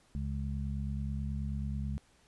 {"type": "harmonic tone", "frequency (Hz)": 69.3, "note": "C#2", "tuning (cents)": 0, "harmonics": [1, 2, 3], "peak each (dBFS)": [-35, -38, -40], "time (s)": [0.15, 1.98], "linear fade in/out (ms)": 0, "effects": ["pink hiss -66 dBFS RMS until 2.27 s", "resampled to 24000 Hz"]}